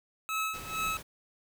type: tone with tremolo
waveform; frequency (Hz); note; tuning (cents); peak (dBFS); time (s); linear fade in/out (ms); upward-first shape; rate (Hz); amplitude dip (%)
25% pulse; 1294; E6; -32; -25; 0.29-0.97; 0; sine; 2.2; 85
type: noise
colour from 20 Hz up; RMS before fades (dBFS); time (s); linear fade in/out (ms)
pink; -44; 0.53-1.03; 20
effects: none